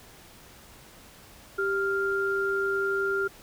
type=tone pair together; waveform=sine; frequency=392 / 1396.9 Hz; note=G4 / F6; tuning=0 / 0 cents; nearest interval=octave + minor seventh; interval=2200 cents; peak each=-27 dBFS; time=1.58-3.28 s; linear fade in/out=10 ms; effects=pink hiss -51 dBFS RMS until 3.42 s